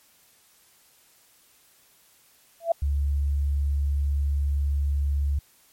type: tone with exponential growth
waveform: sine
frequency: 670 Hz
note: E5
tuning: 28 cents sharp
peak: -14 dBFS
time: 2.6-2.72 s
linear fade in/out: 5 ms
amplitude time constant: 26 ms
type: tone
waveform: sine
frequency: 71 Hz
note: C#2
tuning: 42 cents sharp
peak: -21 dBFS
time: 2.82-5.39 s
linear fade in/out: 5 ms
effects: white hiss -59 dBFS RMS until 5.72 s + MP3 64 kbps